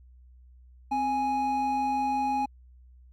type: tone pair together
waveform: triangle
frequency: 261.6 / 830.5 Hz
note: C4 / G#5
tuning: 0 / 0 cents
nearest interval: octave + minor sixth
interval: 2000 cents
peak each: -30 / -23 dBFS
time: 0.91-2.46 s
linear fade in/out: 10 ms
effects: added 62 Hz sine -50 dBFS peak until 3.12 s + MP3 96 kbps